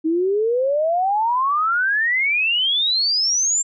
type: exponential sweep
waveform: sine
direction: up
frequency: 311.1 to 7459 Hz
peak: -16 dBFS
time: 0.04-3.63 s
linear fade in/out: 20 ms
effects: none